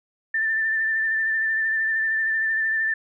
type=tone with vibrato; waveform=sine; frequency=1778 Hz; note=A6; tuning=18 cents sharp; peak=-20 dBFS; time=0.34-2.94 s; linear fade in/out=5 ms; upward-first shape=triangle; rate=13 Hz; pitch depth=28 cents each way; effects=none